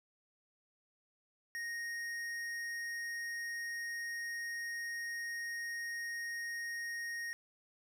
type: tone with tanh clipping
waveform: triangle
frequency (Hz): 1864.7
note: A#6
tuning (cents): 0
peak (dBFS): -40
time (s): 1.55-7.33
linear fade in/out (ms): 0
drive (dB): 17
effects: none